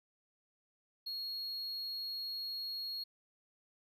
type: tone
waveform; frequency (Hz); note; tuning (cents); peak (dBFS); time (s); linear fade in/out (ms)
triangle; 4303; C8; +48; -37; 1.06-3.04; 10
effects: none